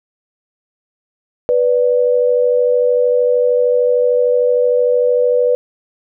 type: tone pair together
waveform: sine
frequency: 492.8 / 586 Hz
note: B4 / D5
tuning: -4 / -4 cents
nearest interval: minor third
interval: 300 cents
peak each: -11 / -17 dBFS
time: 1.49-5.55 s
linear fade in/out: 0 ms
effects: none